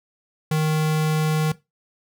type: tone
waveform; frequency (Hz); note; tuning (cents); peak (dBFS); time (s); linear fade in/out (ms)
square; 155.5; D#3; -1; -19; 0.51-1.52; 5
effects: noise-tail reverb RT60 0.2 s tail -17 dB re dry